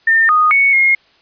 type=tone with pitch steps; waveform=sine; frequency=1808 / 1239 / 2219 / 2147 Hz; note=A6 / D#6 / C#7 / C7; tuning=+47 / -8 / +1 / +44 cents; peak=-8 dBFS; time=0.07-0.95 s; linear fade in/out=5 ms; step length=220 ms; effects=white hiss -52 dBFS RMS until 1.21 s + resampled to 11025 Hz